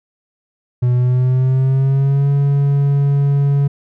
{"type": "tone with pitch glide", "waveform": "triangle", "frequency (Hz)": [123.47, 141.01], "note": ["B2", "C#3"], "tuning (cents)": [0, 30], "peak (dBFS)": -9, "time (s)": [0.82, 3.68], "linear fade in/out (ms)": 10, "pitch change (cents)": 230, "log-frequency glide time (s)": [0.94, 2.29], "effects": []}